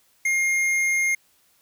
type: tone with tanh clipping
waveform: sine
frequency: 2129 Hz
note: C7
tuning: 30 cents sharp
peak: -21 dBFS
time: 0.25-1.15 s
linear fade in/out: 5 ms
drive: 13 dB
effects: white hiss -62 dBFS RMS until 1.61 s